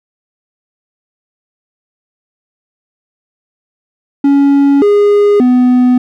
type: tone with pitch steps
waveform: triangle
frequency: 280.4 / 410.5 / 249.7 Hz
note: C#4 / G#4 / B3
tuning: +20 / -20 / +19 cents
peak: -3 dBFS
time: 4.24-5.98 s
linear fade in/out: 5 ms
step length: 580 ms
effects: none